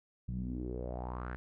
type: tone with low-pass filter sweep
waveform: sawtooth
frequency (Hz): 61.4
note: B1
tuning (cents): -9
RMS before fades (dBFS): -39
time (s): 0.28-1.36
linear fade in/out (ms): 0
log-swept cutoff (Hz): 150 to 1700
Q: 4.9
effects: none